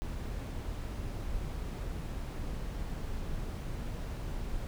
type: noise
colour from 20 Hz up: brown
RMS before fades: -37 dBFS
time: 0.02-4.67 s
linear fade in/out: 0 ms
effects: none